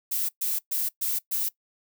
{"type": "noise bursts", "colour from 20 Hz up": "violet", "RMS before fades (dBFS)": -27, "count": 5, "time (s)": [0.11, 1.49], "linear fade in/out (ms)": 10, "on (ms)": 180, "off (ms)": 120, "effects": ["noise-tail reverb RT60 0.1 s tail -20 dB re dry"]}